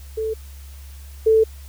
sine tone pair in turn, 440 / 441.8 Hz, A4 / A4, 0 / +7 cents, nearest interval unison, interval 7 cents, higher second, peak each -21 / -11 dBFS, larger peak second, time 0.17-0.34 / 1.26-1.44 s, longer second, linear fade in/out 10 ms, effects added 69 Hz sine -36 dBFS peak until 1.68 s + white hiss -49 dBFS RMS until 1.68 s

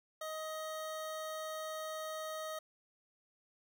25% pulse tone, 628 Hz, D#5, 16 cents sharp, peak -36 dBFS, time 0.21-2.59 s, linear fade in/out 5 ms, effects none

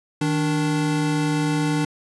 square tone pair together, 155.89 / 293.7 Hz, D#3 / D4, +4 / 0 cents, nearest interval major seventh, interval 1096 cents, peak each -23 / -23 dBFS, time 0.21-1.85 s, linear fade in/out 5 ms, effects resampled to 24000 Hz

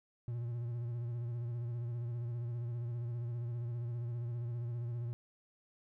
triangle tone with vibrato, 118.9 Hz, A#2, 35 cents sharp, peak -34 dBFS, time 0.28-5.13 s, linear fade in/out 0 ms, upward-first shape sine, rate 15 Hz, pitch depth 44 cents each way, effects none

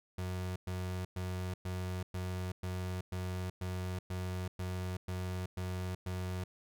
35% pulse tone bursts, 91.6 Hz, F#2, 17 cents flat, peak -34 dBFS, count 13, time 0.18-6.44 s, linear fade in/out 5 ms, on 380 ms, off 110 ms, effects none

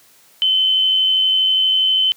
sine tone with amplitude modulation, 3058 Hz, G7, 44 cents flat, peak -11 dBFS, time 0.42-2.12 s, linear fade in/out 0 ms, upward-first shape sine, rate 92.4 Hz, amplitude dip 30%, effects white hiss -51 dBFS RMS until 2.16 s + high-pass 100 Hz 12 dB/octave

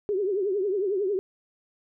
sine tone with vibrato, 393 Hz, G4, 4 cents sharp, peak -23 dBFS, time 0.09-1.19 s, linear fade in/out 0 ms, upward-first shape triangle, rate 11 Hz, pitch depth 160 cents each way, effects none

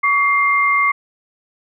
sine tone pair together, 1132 / 2108 Hz, C#6 / C7, +36 / +12 cents, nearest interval major seventh, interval 1076 cents, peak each -15 dBFS, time 0.03-0.92 s, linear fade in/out 10 ms, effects none

